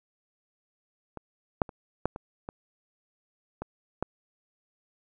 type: clicks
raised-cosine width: 1 ms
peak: -24 / -8 / -28 / -11 / -23 / -22 / -20 / -14 dBFS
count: 8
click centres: 1.173 / 1.618 / 1.692 / 2.056 / 2.161 / 2.489 / 3.62 / 4.026 s
effects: none